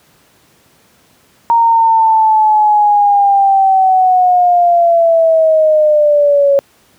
sine linear sweep, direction down, 932.3 to 554 Hz, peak -6 dBFS, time 1.5-6.59 s, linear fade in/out 0 ms, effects pink hiss -50 dBFS RMS until 6.98 s + high-pass 100 Hz 12 dB/octave

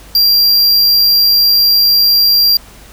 square tone, 4751 Hz, D8, 19 cents sharp, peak -7 dBFS, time 0.15-2.57 s, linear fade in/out 2 ms, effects added 50 Hz sine -39 dBFS peak until 2.92 s + pink hiss -39 dBFS RMS until 2.92 s

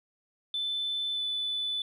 sine tone with pitch glide, 3520 to 3490 Hz, A7 to A7, 0 to -15 cents, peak -28 dBFS, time 0.54-1.82 s, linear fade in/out 2 ms, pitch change -15 cents, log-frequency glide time 1.14-1.21 s, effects tanh soft clip ceiling -24 dBFS

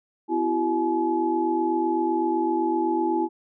sine tone cluster, 254.5 / 333.9 / 381.8 / 852 Hz, C4 / E4 / G4 / G#5, -48 / +22 / -46 / +44 cents, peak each -31 / -23 / -30 / -26 dBFS, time 0.28-3.29 s, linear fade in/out 50 ms, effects none

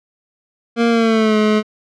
25% pulse tone with pitch glide, 233.1 to 213.8 Hz, A#3 to A3, 0 to -49 cents, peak -8 dBFS, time 0.76-1.63 s, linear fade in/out 50 ms, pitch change -149 cents, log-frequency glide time 0.89-1.37 s, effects low-pass 4000 Hz 12 dB/octave

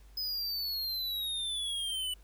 square exponential sweep, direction down, 5070 to 2960 Hz, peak -33 dBFS, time 0.17-2.14 s, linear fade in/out 5 ms, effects added 50 Hz sine -53 dBFS peak until 2.23 s + pink hiss -65 dBFS RMS until 2.23 s

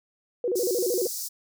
sine tone with vibrato, 422.6 Hz, G#4, 30 cents sharp, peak -23 dBFS, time 0.44-1.07 s, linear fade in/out 2 ms, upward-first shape square, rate 13 Hz, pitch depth 240 cents each way
pink high-pass noise, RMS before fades -33 dBFS, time 0.55-1.29 s, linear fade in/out 20 ms, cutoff 4800 Hz, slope 48 dB/octave
effects none

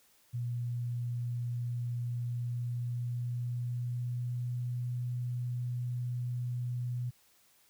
sine tone with pitch glide, 120.5 to 122.68 Hz, B2 to B2, -42 to -11 cents, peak -32 dBFS, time 0.33-7.11 s, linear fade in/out 20 ms, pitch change +31 cents, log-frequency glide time 2.36-4.77 s, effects white hiss -66 dBFS RMS until 7.69 s

